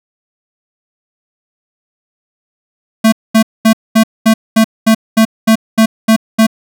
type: tone bursts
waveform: square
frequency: 222 Hz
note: A3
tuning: 16 cents sharp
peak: -5 dBFS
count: 12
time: 3.04-6.468 s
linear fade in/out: 10 ms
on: 84 ms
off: 220 ms
effects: none